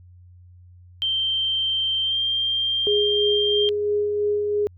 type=tone with pitch glide; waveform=sine; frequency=3136 to 3180 Hz; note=G7 to G7; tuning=0 to +24 cents; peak=-20 dBFS; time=1.02-3.69 s; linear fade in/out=0 ms; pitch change=+24 cents; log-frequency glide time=2.03-2.17 s
type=tone with tremolo; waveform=sine; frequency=414.4 Hz; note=G#4; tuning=4 cents flat; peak=-18 dBFS; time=2.87-4.67 s; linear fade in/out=0 ms; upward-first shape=sine; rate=3 Hz; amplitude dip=30%
effects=added 89 Hz sine -45 dBFS peak until 4.77 s